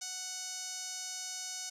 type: tone with band-pass filter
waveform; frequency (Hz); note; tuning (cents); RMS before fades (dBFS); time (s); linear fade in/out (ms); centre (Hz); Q
sawtooth; 740; F#5; 0; -41; 0.01-1.7; 10; 6200; 3.1
effects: none